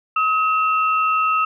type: tone pair together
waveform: sine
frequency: 1274.2 / 2700 Hz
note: D#6 / E7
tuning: +41 / +41 cents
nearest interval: octave + minor second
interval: 1300 cents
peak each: -16 / -23 dBFS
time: 0.16-1.45 s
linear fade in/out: 5 ms
effects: none